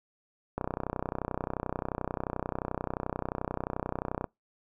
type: click train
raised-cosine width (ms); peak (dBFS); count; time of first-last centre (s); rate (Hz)
1; -17; 116; 0.58-4.242; 31.4
effects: noise-tail reverb RT60 0.2 s tail -26 dB re dry